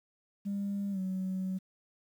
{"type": "tone with pitch glide", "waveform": "sine", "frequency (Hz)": [200.1, 187.78], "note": ["G3", "F#3"], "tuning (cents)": [36, 26], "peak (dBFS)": -30, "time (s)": [0.45, 1.59], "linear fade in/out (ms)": 20, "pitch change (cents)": -110, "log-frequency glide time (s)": [0.91, 0.99], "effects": ["tanh soft clip ceiling -28 dBFS", "10-bit"]}